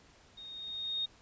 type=tone with level ramp; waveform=sine; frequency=3709 Hz; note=A#7; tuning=9 cents flat; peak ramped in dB=-46 to -30 dBFS; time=0.37-1.06 s; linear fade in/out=10 ms; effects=pink hiss -61 dBFS RMS until 1.21 s + resampled to 16000 Hz